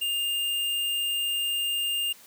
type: tone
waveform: square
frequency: 2808 Hz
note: F7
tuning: 9 cents sharp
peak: -26 dBFS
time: 0.01-2.13 s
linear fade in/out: 10 ms
effects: white hiss -52 dBFS RMS until 2.26 s + high-pass 150 Hz 12 dB/octave